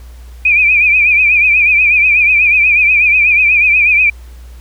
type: tone with vibrato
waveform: sine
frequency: 2428 Hz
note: D#7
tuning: 43 cents flat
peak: -6 dBFS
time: 0.45-4.1 s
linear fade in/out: 5 ms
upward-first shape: triangle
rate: 8.2 Hz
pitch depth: 100 cents each way
effects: added 60 Hz sine -30 dBFS peak until 4.6 s + pink hiss -46 dBFS RMS until 4.6 s